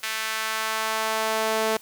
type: tone with high-pass filter sweep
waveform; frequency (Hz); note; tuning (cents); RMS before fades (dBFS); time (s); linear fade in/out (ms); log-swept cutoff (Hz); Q
sawtooth; 220; A3; 0; -26; 0.03-1.77; 5; 1900 to 480; 1.2
effects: white hiss -50 dBFS RMS until 1.81 s